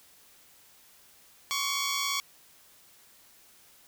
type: tone pair together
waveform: 10% pulse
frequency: 1073.5 / 1131 Hz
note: C6 / C#6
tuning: +44 / +34 cents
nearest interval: minor second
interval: 90 cents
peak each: -25 / -21 dBFS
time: 1.51-2.2 s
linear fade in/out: 0 ms
effects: white hiss -58 dBFS RMS until 3.87 s